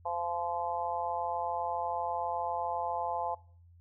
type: harmonic tone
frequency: 172.2 Hz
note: F3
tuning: 24 cents flat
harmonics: 3 / 4 / 5 / 6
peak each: -40 / -36 / -35 / -39 dBFS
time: 0.05-3.35 s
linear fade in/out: 10 ms
effects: noise-tail reverb RT60 0.5 s tail -21 dB re dry + added 86 Hz sine -55 dBFS peak until 3.8 s